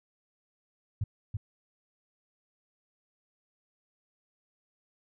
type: tone with echo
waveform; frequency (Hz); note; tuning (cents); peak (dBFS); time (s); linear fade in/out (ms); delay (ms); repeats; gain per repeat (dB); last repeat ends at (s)
sine; 103.83; G#2; 0; -26; 1.01-1.04; 5; 330; 1; -3; 1.37
effects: none